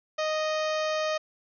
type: harmonic tone with a mistuned harmonic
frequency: 621 Hz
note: D#5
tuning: 3 cents flat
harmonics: 1 / 2 / 3 / 4 / 5 / 6 / 7 / 8 / 9 / 10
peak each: -27 / -33 / -37 / -39 / -41 / -43 / -44 / -45 / -46 / -47 dBFS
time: 0.18-1.18 s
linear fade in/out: 10 ms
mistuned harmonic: 10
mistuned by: +40 cents
effects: none